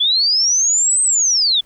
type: linear two-way sweep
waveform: sine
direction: up then down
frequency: 3351 to 8310 to 3351 Hz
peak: -12 dBFS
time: 0-1.61 s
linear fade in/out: 10 ms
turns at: 1.02 s
effects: pink hiss -55 dBFS RMS until 1.65 s